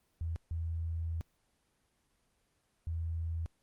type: tone bursts at uneven times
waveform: sine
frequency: 82.41 Hz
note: E2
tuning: in tune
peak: -33 dBFS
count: 3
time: 0.21-0.36 / 0.51-1.21 / 2.87-3.46 s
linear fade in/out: 0 ms
effects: pink hiss -75 dBFS RMS until 3.62 s + Opus 24 kbps